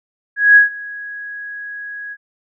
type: tone with ADSR envelope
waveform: sine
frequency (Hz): 1661.2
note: G#6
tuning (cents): 0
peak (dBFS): -3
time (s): 0.36-2.17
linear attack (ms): 200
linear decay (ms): 130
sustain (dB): -23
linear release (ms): 50
effects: none